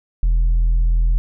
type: tone with tanh clipping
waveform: sine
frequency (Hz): 41.52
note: E1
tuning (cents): +13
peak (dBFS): -13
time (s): 0.23-1.18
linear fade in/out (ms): 0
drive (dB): 2
effects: none